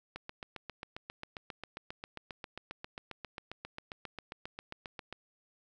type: click train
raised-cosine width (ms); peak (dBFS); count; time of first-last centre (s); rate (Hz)
0.3; -25; 38; 0.16-5.126; 7.45
effects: none